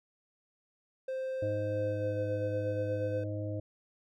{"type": "tone with pitch glide", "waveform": "triangle", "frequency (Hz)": [523.3, 511.6], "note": ["C5", "C5"], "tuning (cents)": [0, -39], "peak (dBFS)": -31, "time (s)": [1.08, 3.24], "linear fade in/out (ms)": 5, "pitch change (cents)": -39, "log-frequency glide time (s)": [1.42, 2.23]}
{"type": "harmonic tone", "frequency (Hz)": 104, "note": "G#2", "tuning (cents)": 3, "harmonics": [1, 3, 5, 6], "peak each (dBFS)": [-35, -40, -42, -43], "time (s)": [1.42, 3.6], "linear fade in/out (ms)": 5}
{"effects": []}